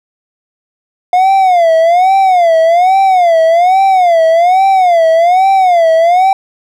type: tone with vibrato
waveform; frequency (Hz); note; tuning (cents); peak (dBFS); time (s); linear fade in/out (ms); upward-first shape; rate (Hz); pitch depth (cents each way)
triangle; 710; F5; +28; -3; 1.13-6.33; 2; sine; 1.2; 160
effects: none